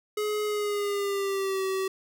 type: tone with pitch glide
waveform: square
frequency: 421.6 to 382.2 Hz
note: G#4 to G4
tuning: +26 to -44 cents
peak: -27 dBFS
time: 0.17-1.88 s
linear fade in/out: 5 ms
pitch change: -170 cents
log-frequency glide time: 0.45-1.63 s
effects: none